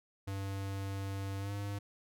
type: tone with pitch glide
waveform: square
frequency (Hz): 97.9 to 101.12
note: G2 to G#2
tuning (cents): -2 to -46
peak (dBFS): -37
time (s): 0.27-1.79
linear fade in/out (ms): 10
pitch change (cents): +56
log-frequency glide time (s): 1.39-1.52
effects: none